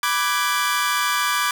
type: chord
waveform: sawtooth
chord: G# half-diminished seventh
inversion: first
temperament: equal with one note detuned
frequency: 987.8 / 1174.7 / 1508.5 / 1661.2 Hz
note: B5 / D6 / F#6 / G#6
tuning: 0 / 0 / +33 / 0 cents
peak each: -23 / -18 / -24 / -22 dBFS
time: 0.03-1.51 s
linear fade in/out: 2 ms
effects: none